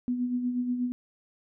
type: tone with tremolo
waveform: sine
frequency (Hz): 246.9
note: B3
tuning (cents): 0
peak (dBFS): -24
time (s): 0.08-0.92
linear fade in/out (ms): 0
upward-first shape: sine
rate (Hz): 8.3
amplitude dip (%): 50
effects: none